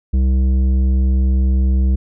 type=tone with tanh clipping; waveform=sine; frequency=65 Hz; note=C2; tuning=11 cents flat; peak=-13 dBFS; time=0.13-1.96 s; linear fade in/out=10 ms; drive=10 dB; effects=none